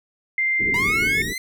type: tone with pitch glide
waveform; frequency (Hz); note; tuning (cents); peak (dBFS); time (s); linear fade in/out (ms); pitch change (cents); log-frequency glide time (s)
sine; 2093 to 2181; C7 to C#7; 0 to -29; -18; 0.38-1.22; 2; +71; 0.78-0.89
type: low-pass noise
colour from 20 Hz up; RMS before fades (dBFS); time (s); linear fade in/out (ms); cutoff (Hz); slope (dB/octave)
white; -30; 0.59-1.34; 20; 440; 96
type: linear sweep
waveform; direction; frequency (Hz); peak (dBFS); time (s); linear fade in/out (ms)
sawtooth; up; 932.3 to 2093; -23; 0.74-1.38; 2
effects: none